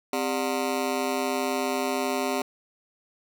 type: ring-modulated tone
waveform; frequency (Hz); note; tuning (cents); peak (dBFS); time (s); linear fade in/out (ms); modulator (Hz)
20% pulse; 329.6; E4; 0; -17; 0.13-2.42; 2; 69.3
effects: none